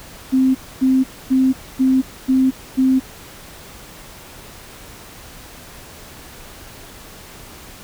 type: tone bursts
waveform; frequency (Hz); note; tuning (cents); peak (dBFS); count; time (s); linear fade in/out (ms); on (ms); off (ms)
sine; 261.6; C4; 0; -11; 6; 0.32-3; 20; 230; 260
effects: pink hiss -39 dBFS RMS until 7.83 s